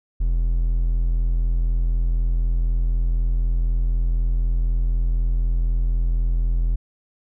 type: tone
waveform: triangle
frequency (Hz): 42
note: E1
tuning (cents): +33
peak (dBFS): -15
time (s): 0.2-6.76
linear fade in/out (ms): 10
effects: none